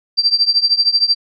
sine tone with tremolo, 4699 Hz, D8, in tune, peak -7 dBFS, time 0.17-1.15 s, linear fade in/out 20 ms, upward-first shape triangle, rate 13 Hz, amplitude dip 95%, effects none

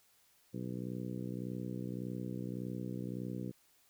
harmonic tone, 61.74 Hz, B1, in tune, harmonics 2 / 3 / 4 / 5 / 6 / 7 / 8, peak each -43 / -42 / -45 / -46 / -49 / -54 / -52 dBFS, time 0.53-3.52 s, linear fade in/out 20 ms, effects white hiss -69 dBFS RMS until 3.89 s

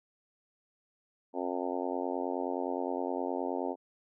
harmonic tone, 89.6 Hz, F2, 45 cents sharp, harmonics 3 / 4 / 5 / 6 / 7 / 8 / 9 / 10, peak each -37 / -38 / -39 / -40 / -40 / -41 / -42 / -42 dBFS, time 1.33-3.76 s, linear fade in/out 50 ms, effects none

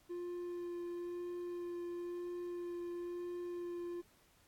triangle tone with vibrato, 350 Hz, F4, 4 cents sharp, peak -38 dBFS, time 0.09-4.02 s, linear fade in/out 20 ms, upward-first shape sine, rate 1 Hz, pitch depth 10 cents each way, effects pink hiss -69 dBFS RMS until 4.47 s + AAC 64 kbps

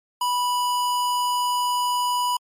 square tone, 984 Hz, B5, 7 cents flat, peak -21 dBFS, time 0.21-2.37 s, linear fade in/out 5 ms, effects MP3 64 kbps

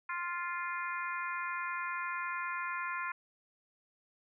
harmonic tone, 349.2 Hz, F4, in tune, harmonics 3 / 4 / 5 / 6 / 7, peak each -38 / -40 / -42 / -44 / -45 dBFS, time 0.09-3.12 s, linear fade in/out 5 ms, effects none

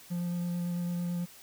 triangle tone with vibrato, 174.61 Hz, F3, in tune, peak -28 dBFS, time 0.1-1.26 s, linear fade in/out 20 ms, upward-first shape square, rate 9 Hz, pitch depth 9 cents each way, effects white hiss -53 dBFS RMS until 1.42 s

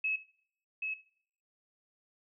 sine tone with echo, 2581 Hz, E7, 37 cents flat, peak -29 dBFS, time 0.04-0.16 s, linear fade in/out 5 ms, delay 780 ms, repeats 1, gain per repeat -4 dB, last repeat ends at 0.94 s, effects noise-tail reverb RT60 0.6 s tail -18 dB re dry

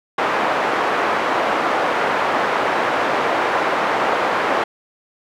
pink band-pass noise, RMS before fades -19 dBFS, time 0.18-4.64 s, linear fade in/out 5 ms, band 540 to 1500 Hz, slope 12 dB/octave, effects none

